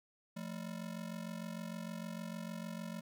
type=ring-modulated tone; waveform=square; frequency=197.3 Hz; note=G3; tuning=11 cents sharp; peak=-39 dBFS; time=0.36-3.01 s; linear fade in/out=10 ms; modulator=23.3 Hz; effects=none